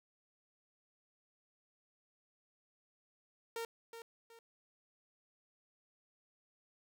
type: tone with echo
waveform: sawtooth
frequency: 460 Hz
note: A#4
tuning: 23 cents flat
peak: -35 dBFS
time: 3.56-3.65 s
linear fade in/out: 2 ms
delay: 370 ms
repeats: 2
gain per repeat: -9 dB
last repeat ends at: 4.39 s
effects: none